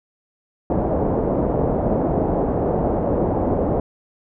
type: low-pass noise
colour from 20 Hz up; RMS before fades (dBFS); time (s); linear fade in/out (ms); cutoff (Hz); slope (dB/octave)
white; -20; 0.7-3.8; 2; 660; 24
effects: none